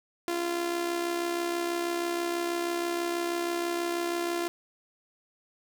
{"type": "tone with amplitude modulation", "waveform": "sawtooth", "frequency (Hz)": 344.6, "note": "F4", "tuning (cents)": -23, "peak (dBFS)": -22, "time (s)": [0.28, 4.48], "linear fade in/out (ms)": 0, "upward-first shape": "sine", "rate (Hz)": 66.2, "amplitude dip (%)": 50, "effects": []}